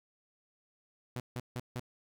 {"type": "tone bursts", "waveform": "sawtooth", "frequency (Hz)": 123.47, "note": "B2", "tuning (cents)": 0, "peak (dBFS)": -32, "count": 4, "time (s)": [1.16, 1.796], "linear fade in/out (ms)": 0, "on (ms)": 39, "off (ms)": 160, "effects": []}